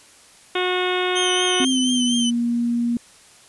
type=harmonic tone; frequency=364 Hz; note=F#4; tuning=28 cents flat; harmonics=1 / 2 / 3 / 4 / 5 / 6 / 7 / 8 / 9 / 10; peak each=-22 / -28 / -29 / -29 / -34 / -30 / -32 / -32 / -32 / -31 dBFS; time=0.55-1.65 s; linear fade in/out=5 ms
type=tone with vibrato; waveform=sawtooth; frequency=3100 Hz; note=G7; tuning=20 cents flat; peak=-18 dBFS; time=1.15-2.31 s; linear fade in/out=20 ms; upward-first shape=triangle; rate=4.2 Hz; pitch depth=59 cents each way
type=tone with pitch glide; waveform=sine; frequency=261.6 to 237.1 Hz; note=C4 to A#3; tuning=0 to +30 cents; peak=-18 dBFS; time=1.6-2.97 s; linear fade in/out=2 ms; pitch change=-170 cents; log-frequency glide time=1.7-2.2 s
effects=white hiss -49 dBFS RMS until 3.48 s + resampled to 24000 Hz